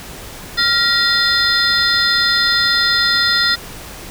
sine tone cluster, 1388 / 1902 / 3565 / 4178 / 5040 Hz, F6 / A#6 / A7 / C8 / D#8, -11 / +34 / +22 / -3 / +21 cents, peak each -18 dBFS, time 0.57-3.56 s, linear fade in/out 20 ms, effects tanh soft clip ceiling -3 dBFS + pink hiss -33 dBFS RMS until 4.1 s

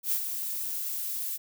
violet noise with ADSR envelope, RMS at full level -26 dBFS, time 0.03-1.38 s, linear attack 91 ms, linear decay 78 ms, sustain -7 dB, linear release 25 ms, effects none

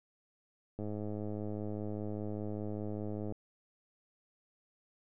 click train, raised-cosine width 2 ms, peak -27 dBFS, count 267, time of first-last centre 0.79-3.323 s, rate 105 Hz, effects none

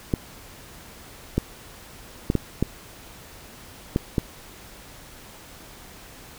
clicks, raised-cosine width 3 ms, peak -7 dBFS, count 7, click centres 0.138 / 1.38 / 2.301 / 2.353 / 2.626 / 3.961 / 4.182 s, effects pink hiss -45 dBFS RMS until 6.38 s

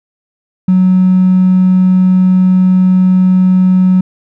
triangle tone with hard clipping, 185 Hz, F#3, in tune, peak -5 dBFS, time 0.68-4.01 s, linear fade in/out 5 ms, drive 3 dB, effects none

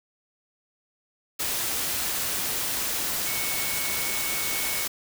sine tone in noise, 2217 Hz, C#7, in tune, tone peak -34 dBFS, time 3.26-4.85 s, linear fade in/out 10 ms, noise white, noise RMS -28 dBFS, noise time 1.39-4.88 s, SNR -9 dB, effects none

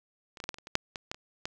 clicks, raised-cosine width 0.2 ms, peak -29 / -21 / -22 / -14 / -24 / -29 / -26 / -6 / -19 / -16 / -27 / -16 dBFS, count 12, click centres 0.372 / 0.402 / 0.44 / 0.491 / 0.543 / 0.585 / 0.671 / 0.754 / 0.958 / 1.115 / 1.145 / 1.455 s, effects none

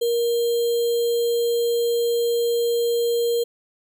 sine tone with sample-and-hold, 470 Hz, A#4, 14 cents sharp, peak -18 dBFS, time 0.01-3.44 s, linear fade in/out 10 ms, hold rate 3675 Hz, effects none

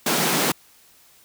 pink high-pass noise, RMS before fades -21 dBFS, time 0.06-0.52 s, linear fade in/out 5 ms, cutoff 150 Hz, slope 96 dB/octave, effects white hiss -54 dBFS RMS until 1.24 s

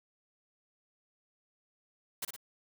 white noise with echo, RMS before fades -36 dBFS, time 2.22-2.25 s, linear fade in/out 5 ms, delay 57 ms, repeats 2, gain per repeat -5 dB, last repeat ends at 2.364 s, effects none

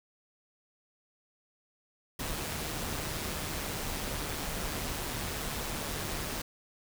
pink noise with amplitude modulation, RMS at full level -34 dBFS, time 2.19-6.42 s, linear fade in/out 5 ms, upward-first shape sine, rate 151 Hz, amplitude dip 40%, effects none

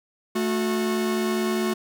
45% pulse tone pair together, 219.8 / 364.6 Hz, A3 / F#4, -2 / -25 cents, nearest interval major sixth, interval 877 cents, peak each -25 dBFS, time 0.35-1.74 s, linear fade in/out 10 ms, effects none

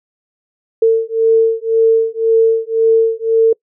sine beating tone pair, 449.7 / 451.6 Hz, A4 / A4, +38 / +45 cents, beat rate 1.9 Hz, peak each -12 dBFS, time 0.82-3.53 s, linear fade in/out 5 ms, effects noise-tail reverb RT60 0.1 s tail -26 dB re dry

